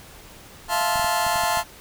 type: chord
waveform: sawtooth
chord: F major seventh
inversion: third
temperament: just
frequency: 654.8 / 698.5 / 873.1 / 1047.7 Hz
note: E5 / F5 / A5 / C6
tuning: -12 / 0 / -14 / +2 cents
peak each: -26 / -21 / -20 / -22 dBFS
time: 0.68-1.64 s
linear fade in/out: 50 ms
type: clicks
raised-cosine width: 5 ms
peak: -25 dBFS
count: 7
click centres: 0.958 / 0.996 / 1.045 / 1.266 / 1.358 / 1.437 / 1.573 s
effects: pink hiss -45 dBFS RMS until 1.8 s